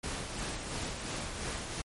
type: noise with tremolo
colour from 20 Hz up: pink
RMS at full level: -36 dBFS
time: 0.03-1.82 s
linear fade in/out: 10 ms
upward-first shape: sine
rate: 2.9 Hz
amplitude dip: 40%
effects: MP3 48 kbps